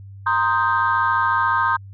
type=chord; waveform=sine; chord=C minor seventh; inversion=third; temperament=equal; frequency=932.3 / 1046.5 / 1244.5 / 1568 Hz; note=Bb5 / C6 / Eb6 / G6; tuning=0 / 0 / 0 / 0 cents; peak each=-21 dBFS; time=0.26-1.77 s; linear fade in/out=10 ms; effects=tanh soft clip ceiling -8 dBFS + added 98 Hz sine -36 dBFS peak until 1.93 s